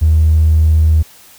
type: tone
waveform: triangle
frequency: 78.6 Hz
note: D#2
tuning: 18 cents sharp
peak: -3 dBFS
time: 0.01-1.03 s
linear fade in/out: 20 ms
effects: tanh soft clip ceiling -4 dBFS + white hiss -42 dBFS RMS until 1.38 s